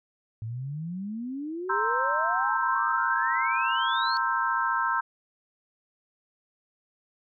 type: exponential sweep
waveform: sine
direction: up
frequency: 107.3 to 4435 Hz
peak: -31 dBFS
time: 0.42-4.17 s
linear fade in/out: 0 ms
type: chord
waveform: sine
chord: C dominant seventh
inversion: third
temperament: equal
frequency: 932.3 / 1046.5 / 1318.5 / 1568 Hz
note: Bb5 / C6 / E6 / G6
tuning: 0 / 0 / 0 / 0 cents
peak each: -29 dBFS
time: 1.69-5.01 s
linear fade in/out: 10 ms
effects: none